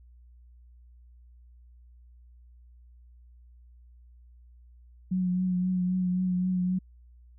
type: tone with vibrato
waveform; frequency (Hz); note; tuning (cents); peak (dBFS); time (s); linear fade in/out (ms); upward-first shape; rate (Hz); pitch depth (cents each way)
sine; 182.6; F#3; -23; -24; 5.11-6.79; 10; triangle; 3.8; 31
effects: added 60 Hz sine -51 dBFS peak until 7.38 s